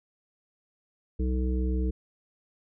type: harmonic tone with a mistuned harmonic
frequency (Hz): 63.1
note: B1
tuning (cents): +38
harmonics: 1 / 3 / 5 / 7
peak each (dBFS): -25 / -34 / -35 / -38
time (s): 1.19-1.91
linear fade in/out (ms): 10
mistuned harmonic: 1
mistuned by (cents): +18
effects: none